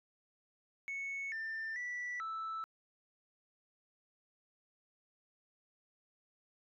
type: tone with pitch steps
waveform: sine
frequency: 2209 / 1789 / 1961 / 1317 Hz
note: C#7 / A6 / B6 / E6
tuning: -7 / +28 / -13 / -2 cents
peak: -36 dBFS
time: 0.88-2.64 s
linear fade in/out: 0 ms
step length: 440 ms
effects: tanh soft clip ceiling -36 dBFS